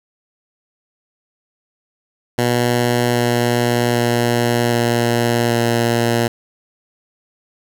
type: tone with pitch steps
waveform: 10% pulse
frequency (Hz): 121.1 / 120.19 / 119.29 / 118.4 / 117.52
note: B2 / B2 / A#2 / A#2 / A#2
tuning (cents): -34 / -47 / +40 / +27 / +14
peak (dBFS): -6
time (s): 2.38-6.28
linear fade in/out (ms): 5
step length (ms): 780
effects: none